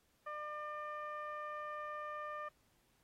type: tone with low-pass filter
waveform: 15% pulse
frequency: 600 Hz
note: D5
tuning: 37 cents sharp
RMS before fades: -44 dBFS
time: 0.26-2.49 s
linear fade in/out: 10 ms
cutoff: 1400 Hz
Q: 2.2
effects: pink hiss -75 dBFS RMS until 3.03 s + AAC 48 kbps